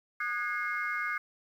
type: tone cluster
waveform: sine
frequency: 1225 / 1466 / 1649 / 2142 Hz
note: D#6 / F#6 / G#6 / C7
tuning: -27 / -16 / -13 / +40 cents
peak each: -35 / -36 / -36 / -34 dBFS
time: 0.2-1.18 s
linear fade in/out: 5 ms
effects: tanh soft clip ceiling -22 dBFS + 10-bit